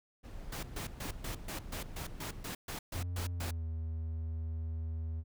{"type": "noise", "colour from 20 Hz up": "brown", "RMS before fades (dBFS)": -45, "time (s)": [0.23, 2.45], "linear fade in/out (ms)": 20}
{"type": "noise bursts", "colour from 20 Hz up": "pink", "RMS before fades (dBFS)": -41, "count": 13, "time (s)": [0.52, 3.51], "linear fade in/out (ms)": 5, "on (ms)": 110, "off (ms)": 130}
{"type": "tone with pitch glide", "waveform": "triangle", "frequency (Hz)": [88.3, 80.51], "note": ["F2", "E2"], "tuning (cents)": [20, -40], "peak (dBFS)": -33, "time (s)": [2.92, 5.24], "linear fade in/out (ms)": 50, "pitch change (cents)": -160, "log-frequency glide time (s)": [3.29, 3.64]}
{"effects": []}